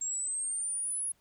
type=exponential sweep; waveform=sine; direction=up; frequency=7459 to 10548 Hz; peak=-31 dBFS; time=0.01-1.12 s; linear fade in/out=5 ms; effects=pink hiss -70 dBFS RMS until 1.2 s